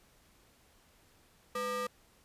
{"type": "ring-modulated tone", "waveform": "square", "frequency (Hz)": 353.7, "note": "F4", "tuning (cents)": 22, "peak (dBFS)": -31, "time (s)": [1.55, 1.87], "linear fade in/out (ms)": 5, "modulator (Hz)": 854, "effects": ["pink hiss -65 dBFS RMS until 2.24 s", "resampled to 32000 Hz"]}